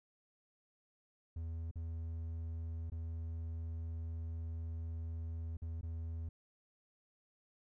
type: tone with dropouts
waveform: triangle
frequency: 82 Hz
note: E2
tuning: 9 cents flat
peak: -37 dBFS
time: 1.36-6.29 s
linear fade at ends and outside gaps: 5 ms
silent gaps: 1.712-1.756 / 2.9-2.919 / 5.57-5.619 / 5.812-5.83 s
effects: none